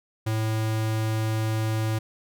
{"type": "tone", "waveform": "square", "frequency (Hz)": 110, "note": "A2", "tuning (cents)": 0, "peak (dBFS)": -24, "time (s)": [0.26, 1.99], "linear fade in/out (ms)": 10, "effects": []}